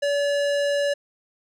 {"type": "tone with hard clipping", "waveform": "sine", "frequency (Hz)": 572, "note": "D5", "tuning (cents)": -46, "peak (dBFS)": -22, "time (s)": [0.02, 0.94], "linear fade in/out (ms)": 10, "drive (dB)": 18, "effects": []}